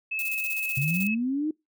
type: tone with pitch glide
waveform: sine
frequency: 2600 to 2584 Hz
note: E7 to E7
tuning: -24 to -35 cents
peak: -27 dBFS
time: 0.11-1.15 s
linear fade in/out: 10 ms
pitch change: -11 cents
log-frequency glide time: 0.23-0.36 s
type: noise with tremolo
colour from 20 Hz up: violet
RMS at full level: -34 dBFS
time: 0.19-1.07 s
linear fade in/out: 0 ms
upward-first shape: square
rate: 16 Hz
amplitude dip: 65%
type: linear sweep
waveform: sine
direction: up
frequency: 130 to 317.5 Hz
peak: -24 dBFS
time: 0.77-1.51 s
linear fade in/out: 5 ms
effects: noise-tail reverb RT60 0.2 s tail -25 dB re dry